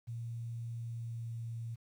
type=tone with pitch glide; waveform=sine; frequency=116.54 to 115.33 Hz; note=A#2 to A#2; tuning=0 to -18 cents; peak=-38 dBFS; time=0.07-1.76 s; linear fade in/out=20 ms; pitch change=-18 cents; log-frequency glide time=0.75-1.41 s; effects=11-bit